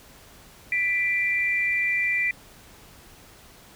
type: tone pair together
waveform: sine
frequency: 1979.2 / 2360 Hz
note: B6 / D7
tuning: +3 / +8 cents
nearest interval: minor third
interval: 305 cents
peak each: -24 dBFS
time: 0.72-2.31 s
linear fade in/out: 2 ms
effects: pink hiss -50 dBFS RMS until 3.75 s